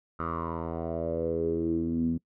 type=tone with low-pass filter sweep; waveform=10% pulse; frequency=82.7 Hz; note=E2; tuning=6 cents sharp; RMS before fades=-30 dBFS; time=0.19-2.18 s; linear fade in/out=10 ms; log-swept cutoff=1300 to 220 Hz; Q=6.6; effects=noise-tail reverb RT60 0.1 s tail -23 dB re dry